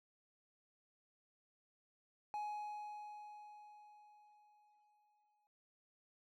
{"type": "tone with exponential decay", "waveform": "triangle", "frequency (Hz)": 838, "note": "G#5", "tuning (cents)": 15, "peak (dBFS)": -37, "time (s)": [2.34, 5.47], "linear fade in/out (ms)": 0, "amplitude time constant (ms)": 680, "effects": []}